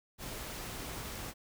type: noise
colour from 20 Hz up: pink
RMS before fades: -42 dBFS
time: 0.18-1.34 s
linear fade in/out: 50 ms
effects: none